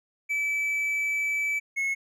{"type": "tone pair in turn", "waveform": "triangle", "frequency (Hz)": [2306, 2182], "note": ["D7", "C#7"], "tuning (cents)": [-32, -28], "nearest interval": "minor second", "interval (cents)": 96, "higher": "first", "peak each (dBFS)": -23, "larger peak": "neither", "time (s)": [[0.29, 1.6], [1.76, 1.95]], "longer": "first", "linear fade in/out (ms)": 20, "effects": []}